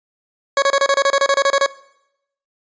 20% pulse tone bursts, 554.4 Hz, C#5, in tune, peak -7 dBFS, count 14, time 0.57-1.662 s, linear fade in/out 2 ms, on 52 ms, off 28 ms, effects noise-tail reverb RT60 0.8 s tail -20 dB re dry + resampled to 16000 Hz

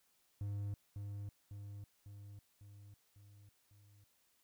triangle tone with echo, 101.5 Hz, G#2, 39 cents flat, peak -36 dBFS, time 0.41-0.74 s, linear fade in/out 0 ms, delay 550 ms, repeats 6, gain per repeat -4 dB, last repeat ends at 4.04 s, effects white hiss -75 dBFS RMS until 4.43 s

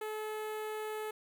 sawtooth tone with notch filter, 430.4 Hz, A4, 38 cents flat, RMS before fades -39 dBFS, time 0.01-1.11 s, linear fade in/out 5 ms, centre 5300 Hz, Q 0.8, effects 11-bit

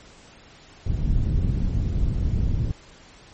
pink low-pass noise, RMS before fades -22 dBFS, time 0.86-2.72 s, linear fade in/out 5 ms, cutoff 140 Hz, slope 12 dB/octave, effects pink hiss -49 dBFS RMS until 3.33 s + MP3 32 kbps

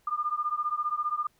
sine beating tone pair, 1200 / 1215 Hz, D6 / D#6, +37 / -42 cents, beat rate 15 Hz, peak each -30 dBFS, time 0.07-1.27 s, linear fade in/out 5 ms, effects pink hiss -68 dBFS RMS until 1.39 s

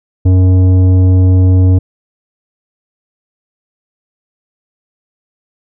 triangle tone with tanh clipping, 92.5 Hz, F#2, in tune, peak -6 dBFS, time 0.25-1.79 s, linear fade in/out 10 ms, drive 15 dB, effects none

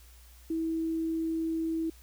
sine tone, 324.9 Hz, E4, 25 cents flat, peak -28 dBFS, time 0.5-1.9 s, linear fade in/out 5 ms, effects added 60 Hz sine -52 dBFS peak until 2.02 s + white hiss -59 dBFS RMS until 2.02 s

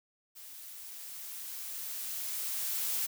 blue noise with level ramp, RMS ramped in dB -49 to -32 dBFS, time 0.35-3.07 s, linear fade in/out 20 ms, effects none

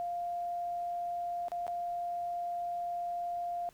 sine tone with dropouts, 698.5 Hz, F5, in tune, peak -33 dBFS, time 0-3.69 s, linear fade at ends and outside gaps 0 ms, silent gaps 1.483-1.518 / 1.667-1.679 s, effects pink hiss -63 dBFS RMS until 3.73 s

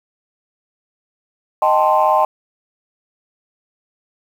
sine chord, A half-diminished seventh, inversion second, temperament equal, 622.3 / 784 / 880 / 1046.5 Hz, Eb5 / G5 / A5 / C6, 0 / 0 / 0 / 0 cents, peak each -16 dBFS, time 1.62-2.25 s, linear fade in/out 2 ms, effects tanh soft clip ceiling -3 dBFS + 7-bit

